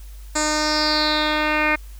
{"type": "tone with low-pass filter sweep", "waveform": "10% pulse", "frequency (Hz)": 304.7, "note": "D#4", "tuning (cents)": -36, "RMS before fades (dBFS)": -20, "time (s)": [0.35, 1.76], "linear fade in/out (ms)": 10, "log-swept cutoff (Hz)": [7400, 2300], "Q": 5.9, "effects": ["added 50 Hz sine -35 dBFS peak until 1.99 s", "white hiss -51 dBFS RMS until 1.99 s"]}